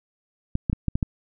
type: clicks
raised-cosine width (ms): 5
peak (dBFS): -10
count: 6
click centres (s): 0.554 / 0.698 / 0.73 / 0.883 / 0.955 / 1.028
effects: none